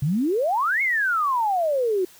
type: exponential two-way sweep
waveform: sine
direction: up then down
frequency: 131.2 to 2217 to 354.9 Hz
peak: -19 dBFS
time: 0.02-2.05 s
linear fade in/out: 5 ms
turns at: 0.82 s
effects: white hiss -50 dBFS RMS until 2.19 s